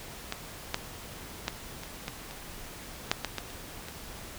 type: clicks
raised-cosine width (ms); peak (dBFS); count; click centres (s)
0.2; -14 / -10 / -11 / -22 / -17 / -24 / -6 / -12 / -14 / -29 / -24; 11; 0.324 / 0.744 / 1.481 / 1.835 / 2.081 / 2.31 / 3.115 / 3.247 / 3.383 / 3.504 / 3.885
effects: pink hiss -44 dBFS RMS until 4.38 s